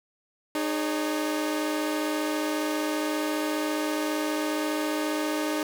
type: tone cluster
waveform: sawtooth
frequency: 305.9 / 415.2 / 557 Hz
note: D#4 / G#4 / C#5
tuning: -29 / 0 / +8 cents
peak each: -23 / -31 / -31 dBFS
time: 0.55-5.63 s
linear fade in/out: 2 ms
effects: none